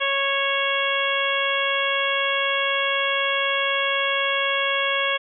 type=harmonic tone; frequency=552 Hz; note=C#5; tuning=7 cents flat; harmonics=1 / 2 / 3 / 4 / 5 / 6; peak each=-27 / -27 / -27 / -27 / -27 / -27 dBFS; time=0-5.18 s; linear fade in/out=20 ms; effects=none